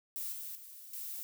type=noise with level steps; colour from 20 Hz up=violet; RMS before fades=-39 / -43 / -51 / -42 dBFS; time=0.16-1.23 s; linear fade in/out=0 ms; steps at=0.32 / 0.55 / 0.93 s; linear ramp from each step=5 ms; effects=none